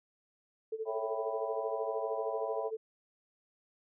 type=tone with tremolo; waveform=sine; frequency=441.7 Hz; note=A4; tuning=7 cents sharp; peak=-32 dBFS; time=0.72-2.77 s; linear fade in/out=5 ms; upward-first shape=sine; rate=13 Hz; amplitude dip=85%
type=chord; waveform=sine; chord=C# half-diminished seventh; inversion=none; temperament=equal; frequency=554.4 / 659.3 / 784 / 987.8 Hz; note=C#5 / E5 / G5 / B5; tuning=0 / 0 / 0 / 0 cents; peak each=-39 / -38 / -42 / -42 dBFS; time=0.85-2.71 s; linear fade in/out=50 ms
effects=none